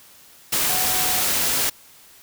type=tone in noise; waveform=sine; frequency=740 Hz; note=F#5; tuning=in tune; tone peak=-30 dBFS; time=0.69-1.21 s; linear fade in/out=10 ms; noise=white; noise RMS=-21 dBFS; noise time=0.52-1.7 s; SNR=-12 dB; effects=white hiss -49 dBFS RMS until 2.22 s